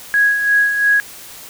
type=tone with tremolo; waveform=sine; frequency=1659 Hz; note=G#6; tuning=2 cents flat; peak=-9 dBFS; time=0.14-1 s; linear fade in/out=0 ms; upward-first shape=sine; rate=2.9 Hz; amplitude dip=55%; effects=white hiss -36 dBFS RMS until 1.49 s